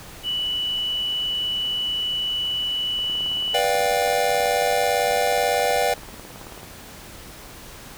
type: tone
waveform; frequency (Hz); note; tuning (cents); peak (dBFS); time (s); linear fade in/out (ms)
sine; 2960; F#7; 0; -22; 0.23-3.62; 50
type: click train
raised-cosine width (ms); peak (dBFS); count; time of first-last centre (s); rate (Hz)
1; -26; 68; 2.99-6.631; 18.4
type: chord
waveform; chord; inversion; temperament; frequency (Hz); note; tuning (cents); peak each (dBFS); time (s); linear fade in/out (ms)
square; G dominant seventh; first; just; 490 / 588 / 705.6 / 784; B4 / D5 / F5 / G5; -14 / +2 / +18 / 0; -25; 3.54-5.94; 5
effects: pink hiss -41 dBFS RMS until 7.97 s